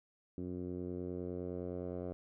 10% pulse tone with low-pass filter sweep, 89.7 Hz, F2, 47 cents sharp, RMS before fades -41 dBFS, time 0.38-2.13 s, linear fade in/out 0 ms, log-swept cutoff 310 to 630 Hz, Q 1.8, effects none

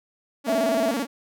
sawtooth tone with vibrato, 255.2 Hz, C4, 43 cents flat, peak -20 dBFS, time 0.44-1.07 s, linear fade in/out 50 ms, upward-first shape square, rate 18 Hz, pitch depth 180 cents each way
sine tone, 660 Hz, E5, 2 cents sharp, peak -21 dBFS, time 0.48-0.91 s, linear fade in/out 5 ms
effects none

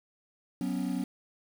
triangle chord, F# suspended fourth, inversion none, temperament equal, 185 / 246.9 / 277.2 Hz, F#3 / B3 / C#4, 0 / 0 / 0 cents, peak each -31 dBFS, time 0.61-1.04 s, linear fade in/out 2 ms, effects tanh soft clip ceiling -21 dBFS + 8-bit

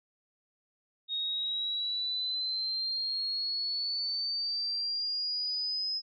sine exponential sweep, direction up, 3729 to 5110 Hz, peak -30 dBFS, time 1.08-6.02 s, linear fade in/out 50 ms, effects none

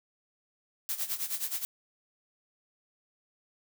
blue noise with tremolo, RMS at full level -31 dBFS, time 0.89-1.65 s, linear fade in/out 0 ms, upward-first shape sine, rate 9.5 Hz, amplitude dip 80%, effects none

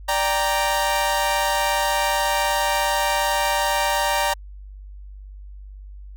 sawtooth chord, G minor, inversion second, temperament equal, 587.3 / 784 / 932.3 Hz, D5 / G5 / Bb5, 0 / 0 / 0 cents, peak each -21 / -21 / -18 dBFS, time 0.08-4.34 s, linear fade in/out 10 ms, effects added 49 Hz sine -36 dBFS peak until 6.16 s

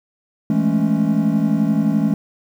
triangle chord, A major seventh, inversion second, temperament equal with one note detuned, 164.81 / 208.4 / 220 / 277.2 Hz, E3 / G#3 / A3 / C#4, 0 / +6 / 0 / 0 cents, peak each -19 / -17 / -17 / -19 dBFS, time 0.5-2.14 s, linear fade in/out 2 ms, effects tanh soft clip ceiling -3 dBFS + 8-bit

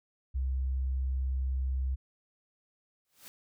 sine tone, 65.41 Hz, C2, in tune, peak -28 dBFS, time 0.34-1.96 s, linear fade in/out 20 ms
white noise with exponential growth, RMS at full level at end -46 dBFS, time 3.05-3.28 s, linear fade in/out 0 ms, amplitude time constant 49 ms
effects none

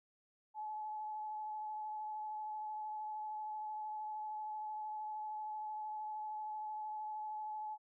sine tone with vibrato, 856 Hz, A5, 48 cents flat, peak -40 dBFS, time 0.54-7.78 s, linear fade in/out 50 ms, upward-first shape sine, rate 13 Hz, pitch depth 14 cents each way, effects none

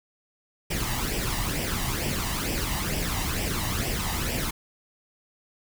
pink noise with flanger, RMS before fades -28 dBFS, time 0.7-4.51 s, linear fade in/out 10 ms, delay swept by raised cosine 0.37 to 1.06 ms, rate 2.2 Hz, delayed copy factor +0.6, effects none

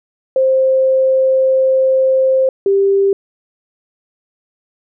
sine tone pair in turn, 526 / 394.1 Hz, C5 / G4, +9 / +9 cents, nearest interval perfect fourth, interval 500 cents, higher first, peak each -9 dBFS, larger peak neither, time 0.36-2.49 / 2.66-3.13 s, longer first, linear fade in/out 2 ms, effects none

